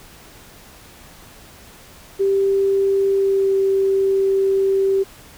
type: tone with pitch glide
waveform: sine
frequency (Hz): 392 to 388.6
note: G4 to G4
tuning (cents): 0 to -15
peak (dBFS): -14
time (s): 2.19-5.04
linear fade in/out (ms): 20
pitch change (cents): -15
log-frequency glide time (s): 3.15-3.55
effects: pink hiss -44 dBFS RMS until 5.37 s